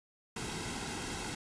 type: noise with comb filter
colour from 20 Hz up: pink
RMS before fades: -39 dBFS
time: 0.36-1.35 s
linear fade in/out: 5 ms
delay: 1.7 ms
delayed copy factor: -0.6
effects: resampled to 22050 Hz